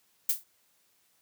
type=noise with exponential decay; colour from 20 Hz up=violet; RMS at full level=-21 dBFS; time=0.29-0.44 s; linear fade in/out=5 ms; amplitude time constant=31 ms; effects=white hiss -69 dBFS RMS until 1.21 s + high-pass 80 Hz 12 dB/octave